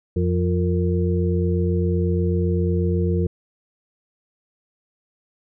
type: harmonic tone with a mistuned harmonic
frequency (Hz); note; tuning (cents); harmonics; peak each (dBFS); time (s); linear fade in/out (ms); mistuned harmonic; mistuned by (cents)
88; F2; +14; 1 / 2 / 4 / 5; -20 / -23 / -26 / -27; 0.16-3.27; 5; 5; +71
effects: none